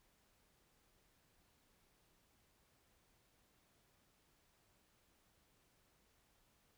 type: silence
effects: pink hiss -75 dBFS RMS until 6.77 s

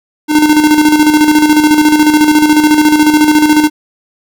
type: tone with tremolo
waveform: square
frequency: 303.1 Hz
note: D#4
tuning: 45 cents flat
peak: -4 dBFS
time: 0.28-3.7 s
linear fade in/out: 50 ms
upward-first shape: square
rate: 14 Hz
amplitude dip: 50%
effects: none

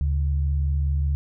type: tone pair together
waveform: sine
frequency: 73.42 / 138.6 Hz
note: D2 / C#3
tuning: 0 / 0 cents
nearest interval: major seventh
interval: 1100 cents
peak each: -20 / -29 dBFS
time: 0.01-1.15 s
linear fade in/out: 0 ms
effects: none

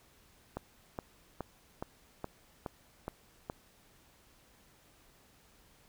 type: click train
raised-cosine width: 1 ms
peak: -23 dBFS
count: 8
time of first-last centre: 0.57-3.499 s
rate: 2.39 Hz
effects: pink hiss -64 dBFS RMS until 5.88 s

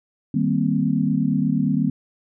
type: chord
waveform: sine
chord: C minor seventh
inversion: first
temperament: equal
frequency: 155.56 / 196 / 233.1 / 261.6 Hz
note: Eb3 / G3 / Bb3 / C4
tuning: 0 / 0 / 0 / 0 cents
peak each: -23 dBFS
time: 0.34-1.9 s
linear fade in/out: 5 ms
effects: none

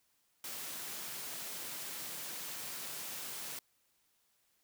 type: high-pass noise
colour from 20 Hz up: white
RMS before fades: -43 dBFS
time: 0.44-3.59 s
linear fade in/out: 2 ms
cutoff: 110 Hz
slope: 24 dB/octave
effects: white hiss -75 dBFS RMS until 4.63 s

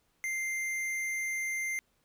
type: tone with tanh clipping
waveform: triangle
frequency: 2093 Hz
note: C7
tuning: in tune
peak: -33 dBFS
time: 0.24-1.79 s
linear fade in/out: 0 ms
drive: 18 dB
effects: pink hiss -73 dBFS RMS until 2.04 s

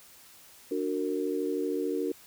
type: chord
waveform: sine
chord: D augmented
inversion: none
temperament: just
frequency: 293.7 / 367.1 / 458.9 Hz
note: D4 / F#4 / A#4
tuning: 0 / -14 / -27 cents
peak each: -32 dBFS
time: 0.71-2.12 s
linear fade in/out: 5 ms
effects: white hiss -54 dBFS RMS until 2.26 s

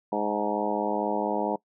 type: harmonic tone with a mistuned harmonic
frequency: 104.4 Hz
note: G#2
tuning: 10 cents sharp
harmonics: 2 / 3 / 4 / 5 / 6 / 7 / 8 / 9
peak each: -33 / -33 / -33 / -33 / -33 / -33 / -33 / -33 dBFS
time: 0.12-1.56 s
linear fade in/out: 5 ms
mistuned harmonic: 8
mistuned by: +45 cents
effects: noise-tail reverb RT60 0.1 s tail -22 dB re dry

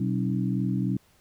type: harmonic tone with a mistuned harmonic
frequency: 63.2 Hz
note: B1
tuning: 41 cents sharp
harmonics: 2 / 3 / 4 / 5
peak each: -28 / -27 / -31 / -34 dBFS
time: 0-0.97 s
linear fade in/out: 5 ms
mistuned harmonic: 4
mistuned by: +130 cents
effects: pink hiss -62 dBFS RMS until 1.2 s

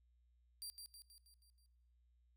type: tone with echo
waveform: 20% pulse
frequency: 4716 Hz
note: D8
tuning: 6 cents sharp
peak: -40 dBFS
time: 0.62-0.7 s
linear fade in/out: 0 ms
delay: 160 ms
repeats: 6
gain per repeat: -5 dB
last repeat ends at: 1.66 s
effects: noise-tail reverb RT60 0.9 s tail -19 dB re dry + added 60 Hz sine -70 dBFS peak until 2.36 s

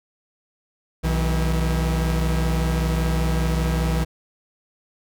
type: tone pair together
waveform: 45% pulse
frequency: 62 / 160.9 Hz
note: B1 / E3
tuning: +7 / -42 cents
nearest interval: octave + perfect fourth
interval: 1651 cents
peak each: -21 / -23 dBFS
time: 1.03-4.05 s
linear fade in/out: 20 ms
effects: none

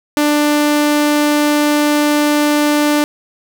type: tone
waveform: sawtooth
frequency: 295.8 Hz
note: D4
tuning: 13 cents sharp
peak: -7 dBFS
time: 0.17-3.04 s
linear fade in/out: 0 ms
effects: none

